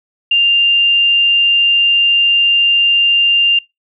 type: tone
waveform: sine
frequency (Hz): 2794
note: F7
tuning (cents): 0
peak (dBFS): -8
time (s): 0.31-3.59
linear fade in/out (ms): 5
effects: noise-tail reverb RT60 0.2 s tail -24 dB re dry